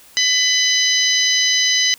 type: harmonic tone with a mistuned harmonic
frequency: 999 Hz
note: B5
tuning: 20 cents sharp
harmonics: 2 / 3 / 4 / 5 / 6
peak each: -20 / -20 / -20 / -20 / -20 dBFS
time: 0.17-1.94 s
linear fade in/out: 0 ms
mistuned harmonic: 6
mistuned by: +38 cents
effects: white hiss -46 dBFS RMS until 1.98 s